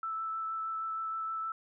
sine tone with vibrato, 1318.5 Hz, E6, in tune, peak -33 dBFS, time 0.03-1.52 s, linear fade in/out 2 ms, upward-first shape triangle, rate 6.4 Hz, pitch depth 12 cents each way, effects none

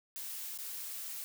blue noise with dropouts, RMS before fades -42 dBFS, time 0.16-1.24 s, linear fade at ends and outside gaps 0 ms, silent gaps 0.576-0.587 s, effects none

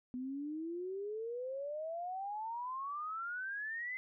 sine exponential sweep, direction up, 246.9 to 2062 Hz, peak -38 dBFS, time 0.14-3.97 s, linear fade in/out 0 ms, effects none

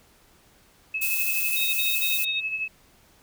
sine tone with tremolo, 2590 Hz, E7, 31 cents flat, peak -24 dBFS, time 0.94-2.68 s, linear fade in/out 5 ms, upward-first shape sine, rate 12 Hz, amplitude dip 55%
violet noise, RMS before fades -27 dBFS, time 1.01-2.25 s, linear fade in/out 10 ms
sine tone bursts, 3729 Hz, A#7, in tune, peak -27 dBFS, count 4, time 1.56-2.405 s, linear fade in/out 10 ms, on 170 ms, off 55 ms
effects pink hiss -58 dBFS RMS until 3.22 s

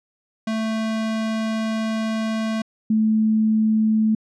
square / sine tone pair in turn, 221 / 218.1 Hz, A3 / A3, +8 / -15 cents, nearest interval unison, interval 23 cents, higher first, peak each -22 / -15 dBFS, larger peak second, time 0.47-2.62 / 2.9-4.15 s, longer first, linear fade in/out 5 ms, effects low-pass 6000 Hz 12 dB/octave

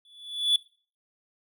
triangle tone with exponential growth, 3443 Hz, A7, 38 cents flat, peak -15 dBFS, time 0.05-0.56 s, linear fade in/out 2 ms, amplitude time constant 110 ms, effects noise-tail reverb RT60 0.4 s tail -20 dB re dry

